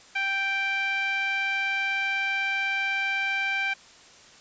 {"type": "tone with low-pass filter", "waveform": "5% pulse", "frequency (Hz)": 784, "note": "G5", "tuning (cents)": 0, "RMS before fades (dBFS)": -27, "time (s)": [0.15, 3.74], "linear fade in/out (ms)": 10, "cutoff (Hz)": 2100, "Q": 4.7, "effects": ["white hiss -51 dBFS RMS until 4.4 s", "resampled to 16000 Hz"]}